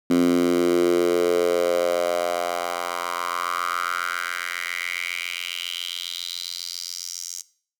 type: tone with high-pass filter sweep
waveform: 10% pulse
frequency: 87.31 Hz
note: F2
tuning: in tune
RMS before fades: -24 dBFS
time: 0.1-7.42 s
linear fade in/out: 5 ms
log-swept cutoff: 250 to 6300 Hz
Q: 4.4
effects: noise-tail reverb RT60 0.5 s tail -20 dB re dry